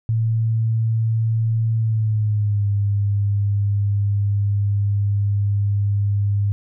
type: tone with pitch glide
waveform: sine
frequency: 112.4 to 101.3 Hz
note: A2 to G#2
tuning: +37 to -43 cents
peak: -16 dBFS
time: 0.09-6.52 s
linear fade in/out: 0 ms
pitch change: -180 cents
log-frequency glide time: 1.78-2.67 s
effects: none